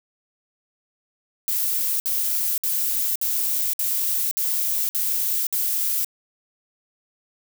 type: noise bursts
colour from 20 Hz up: violet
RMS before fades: -23 dBFS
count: 8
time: 1.48-6.046 s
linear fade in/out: 0 ms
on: 520 ms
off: 58 ms
effects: none

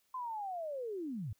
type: linear sweep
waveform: sine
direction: down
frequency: 1041 to 88 Hz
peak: -37 dBFS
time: 0.14-1.33 s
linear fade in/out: 5 ms
effects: white hiss -75 dBFS RMS until 1.39 s

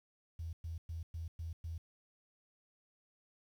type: tone bursts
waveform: sine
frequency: 82.41 Hz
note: E2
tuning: in tune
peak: -39 dBFS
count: 6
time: 0.39-1.78 s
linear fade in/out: 5 ms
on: 140 ms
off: 110 ms
effects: 11-bit

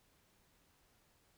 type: silence
effects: pink hiss -72 dBFS RMS until 1.37 s

